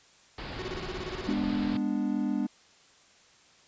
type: low-pass noise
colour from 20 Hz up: pink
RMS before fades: -39 dBFS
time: 0.38-1.77 s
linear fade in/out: 2 ms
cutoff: 5000 Hz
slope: 96 dB/octave
type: tone bursts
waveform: 45% pulse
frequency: 370 Hz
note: F#4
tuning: in tune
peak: -35 dBFS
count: 13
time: 0.59-1.329 s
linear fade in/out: 0 ms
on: 31 ms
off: 28 ms
type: chord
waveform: triangle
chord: G# diminished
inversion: none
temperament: equal with one note detuned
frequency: 204.7 / 246.9 / 293.7 Hz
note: G#3 / B3 / D4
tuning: -25 / 0 / 0 cents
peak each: -29 dBFS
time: 1.27-2.47 s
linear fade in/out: 10 ms
effects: white hiss -59 dBFS RMS until 3.67 s + resampled to 16000 Hz